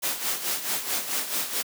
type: noise with tremolo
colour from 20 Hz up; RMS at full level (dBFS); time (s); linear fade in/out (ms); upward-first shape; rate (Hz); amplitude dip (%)
white; -26; 0.02-1.63; 20; sine; 4.6; 65
effects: high-pass 200 Hz 12 dB/octave